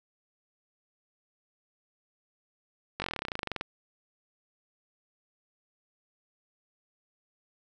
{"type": "slowing click train", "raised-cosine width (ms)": 0.3, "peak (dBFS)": -16, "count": 20, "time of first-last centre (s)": [3, 3.611], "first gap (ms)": 20, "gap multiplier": 1.05, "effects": []}